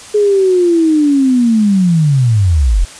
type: linear sweep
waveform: sine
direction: down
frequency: 422.8 to 37.92 Hz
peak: -7 dBFS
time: 0.14-2.85 s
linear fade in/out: 10 ms
effects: white hiss -33 dBFS RMS until 2.99 s + resampled to 22050 Hz